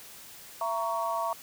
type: chord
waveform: sine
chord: A# diminished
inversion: second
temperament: just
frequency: 671.3 / 932.3 / 1118.8 Hz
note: E5 / A#5 / C#6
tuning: +31 / 0 / +16 cents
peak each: -32 dBFS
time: 0.61-1.33 s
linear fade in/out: 2 ms
effects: white hiss -48 dBFS RMS until 1.42 s